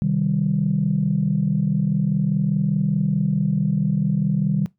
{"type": "chord", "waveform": "sine", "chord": "C minor", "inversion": "none", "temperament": "equal", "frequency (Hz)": [130.81, 155.56, 196], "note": ["C3", "Eb3", "G3"], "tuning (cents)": [0, 0, 0], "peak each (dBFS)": [-25, -20, -21], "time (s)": [0.02, 4.66], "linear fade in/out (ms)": 0, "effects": ["noise-tail reverb RT60 0.2 s tail -22 dB re dry", "tanh soft clip ceiling -9 dBFS"]}